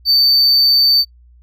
triangle tone, 4568 Hz, D8, 49 cents flat, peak -8 dBFS, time 0.05-1.05 s, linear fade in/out 50 ms, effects noise-tail reverb RT60 0.1 s tail -22 dB re dry + added 60 Hz sine -43 dBFS peak until 1.42 s

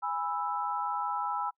sine chord, E major, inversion first, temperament just, 824.1 / 988.9 / 1318.5 Hz, G#5 / B5 / E6, -14 / +2 / 0 cents, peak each -34 dBFS, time 0.02-1.51 s, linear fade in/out 20 ms, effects noise-tail reverb RT60 0.1 s tail -25 dB re dry

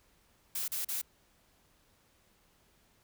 blue noise bursts, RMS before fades -35 dBFS, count 3, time 0.55-1.016 s, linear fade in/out 5 ms, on 130 ms, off 38 ms, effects pink hiss -68 dBFS RMS until 3.03 s

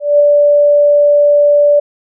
sine tone with ADSR envelope, 583 Hz, D5, 13 cents flat, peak -3 dBFS, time 0-1.8 s, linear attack 200 ms, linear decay 3 ms, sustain -2 dB, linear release 10 ms, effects none

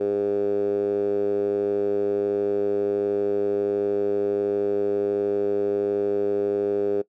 10% pulse tone with band-pass filter, 101.4 Hz, G#2, 41 cents flat, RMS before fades -24 dBFS, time 0-7.02 s, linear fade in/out 10 ms, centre 420 Hz, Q 5.5, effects noise-tail reverb RT60 0.1 s tail -19 dB re dry

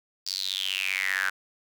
sawtooth tone with high-pass filter sweep, 95.2 Hz, F#2, 50 cents sharp, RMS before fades -29 dBFS, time 0.26-1.3 s, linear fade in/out 10 ms, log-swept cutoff 4900 to 1500 Hz, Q 8.2, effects none

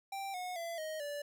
square tone with pitch steps, 784 / 727.3 / 674.7 / 625.9 / 580.6 Hz, G5 / F#5 / E5 / D#5 / D5, 0 / -30 / +40 / +10 / -20 cents, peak -39 dBFS, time 0.12-1.22 s, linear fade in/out 5 ms, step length 220 ms, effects none

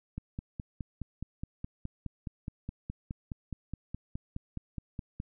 click train, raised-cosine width 5 ms, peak -24 dBFS, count 25, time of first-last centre 0.18-5.201 s, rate 4.78 Hz, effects none

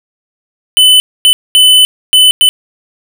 square tone bursts at uneven times, 3014 Hz, F#7, 31 cents sharp, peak -3 dBFS, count 5, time 0.77-1 / 1.25-1.33 / 1.55-1.85 / 2.13-2.31 / 2.41-2.49 s, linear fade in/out 0 ms, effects none

